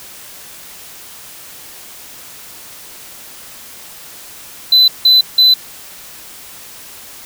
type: tone bursts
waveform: triangle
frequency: 4016 Hz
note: B7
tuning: 28 cents sharp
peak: -4 dBFS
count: 3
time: 4.72-5.54 s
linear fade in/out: 5 ms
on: 160 ms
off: 170 ms
effects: white hiss -35 dBFS RMS until 7.25 s